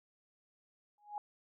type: tone with exponential growth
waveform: sine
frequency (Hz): 830.6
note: G#5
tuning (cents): 0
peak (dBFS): -34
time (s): 0.98-1.18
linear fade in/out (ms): 1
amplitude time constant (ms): 43
effects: none